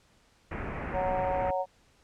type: low-pass noise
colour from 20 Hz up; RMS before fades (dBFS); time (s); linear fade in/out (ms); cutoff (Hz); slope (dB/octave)
pink; -36; 0.51-1.51; 5; 2400; 48
type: harmonic tone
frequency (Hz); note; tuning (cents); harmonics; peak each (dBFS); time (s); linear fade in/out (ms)
185; F#3; 0; 3 / 4 / 5; -30 / -31 / -34; 0.92-1.66; 50
effects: pink hiss -64 dBFS RMS until 2.03 s + low-pass 8000 Hz 12 dB/octave